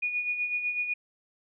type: tone with tremolo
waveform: sine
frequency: 2455 Hz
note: D#7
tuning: 24 cents flat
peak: -25 dBFS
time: 0.02-0.94 s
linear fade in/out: 10 ms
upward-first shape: sine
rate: 8 Hz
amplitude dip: 55%
effects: none